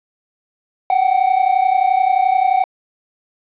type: tone pair together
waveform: triangle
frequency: 740 / 771.5 Hz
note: F#5 / G5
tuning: 0 / -28 cents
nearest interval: minor second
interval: 72 cents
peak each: -13 dBFS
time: 0.9-2.64 s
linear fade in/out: 2 ms
effects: resampled to 8000 Hz + 8-bit